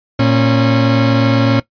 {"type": "tone pair together", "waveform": "30% pulse", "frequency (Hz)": [115.1, 273.8], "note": ["A#2", "C#4"], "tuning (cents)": [-22, -21], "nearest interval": "octave + minor third", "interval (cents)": 1501, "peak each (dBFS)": -10, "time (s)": [0.19, 1.6], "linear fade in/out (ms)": 5, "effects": ["noise-tail reverb RT60 0.1 s tail -18 dB re dry", "resampled to 11025 Hz"]}